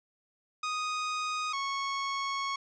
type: tone pair in turn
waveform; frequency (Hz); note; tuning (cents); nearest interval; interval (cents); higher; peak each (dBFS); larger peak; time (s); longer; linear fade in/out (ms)
sawtooth; 1244.5 / 1102.3; D#6 / C#6; 0 / -10; major second; 210; first; -27; neither; 0.63-1.53 / 1.53-2.56; second; 5
effects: resampled to 16000 Hz + 11-bit